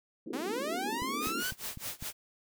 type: band-pass noise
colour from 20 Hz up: pink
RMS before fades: -39 dBFS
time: 0.26-1.43 s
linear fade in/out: 10 ms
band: 220 to 440 Hz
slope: 48 dB/octave
type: linear sweep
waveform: sawtooth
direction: up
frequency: 229.1 to 1543 Hz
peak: -30 dBFS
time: 0.33-1.51 s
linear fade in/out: 5 ms
type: click train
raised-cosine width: 5 ms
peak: -30 dBFS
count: 5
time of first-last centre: 1.02-2.025 s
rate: 3.98 Hz
type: noise with tremolo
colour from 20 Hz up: white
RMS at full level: -37 dBFS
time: 1.2-2.13 s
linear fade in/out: 50 ms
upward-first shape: sine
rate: 4.8 Hz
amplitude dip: 95%
effects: none